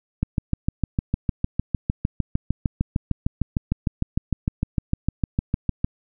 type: click train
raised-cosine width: 5 ms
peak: -8 dBFS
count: 38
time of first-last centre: 0.23-5.845 s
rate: 6.59 Hz
effects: none